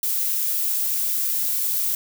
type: noise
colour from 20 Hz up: violet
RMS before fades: -23 dBFS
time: 0.03-1.95 s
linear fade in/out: 2 ms
effects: none